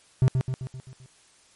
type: tone with echo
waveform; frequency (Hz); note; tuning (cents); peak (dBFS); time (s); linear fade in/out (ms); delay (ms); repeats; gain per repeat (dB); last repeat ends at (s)
triangle; 129.6; C3; -16; -13; 0.22-0.28; 0; 130; 6; -5; 1.06
effects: white hiss -58 dBFS RMS until 1.55 s + MP3 48 kbps